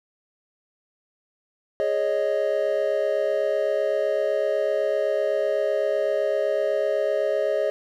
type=chord; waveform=triangle; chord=Ab suspended fourth; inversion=none; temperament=equal; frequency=415.3 / 554.4 / 622.3 Hz; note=Ab4 / Db5 / Eb5; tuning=0 / 0 / 0 cents; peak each=-25 / -23 / -22 dBFS; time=1.8-7.7 s; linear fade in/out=0 ms; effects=none